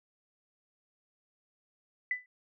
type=tone with exponential decay; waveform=sine; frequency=1995 Hz; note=B6; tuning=17 cents sharp; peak=-25 dBFS; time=2.11-2.26 s; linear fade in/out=2 ms; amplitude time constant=32 ms; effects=none